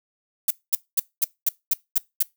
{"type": "noise bursts", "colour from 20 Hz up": "violet", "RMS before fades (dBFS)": -19, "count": 8, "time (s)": [0.48, 2.228], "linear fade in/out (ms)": 5, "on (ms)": 26, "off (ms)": 220, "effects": ["noise-tail reverb RT60 0.2 s tail -22 dB re dry"]}